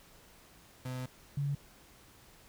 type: tone pair in turn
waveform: 35% pulse / sine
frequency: 127.6 / 141.84 Hz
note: C3 / C#3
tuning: -43 / +40 cents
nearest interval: major second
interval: 183 cents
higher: second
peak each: -35 / -30 dBFS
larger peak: second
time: 0.85-1.06 / 1.37-1.55 s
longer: first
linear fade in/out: 5 ms
effects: pink hiss -59 dBFS RMS until 2.48 s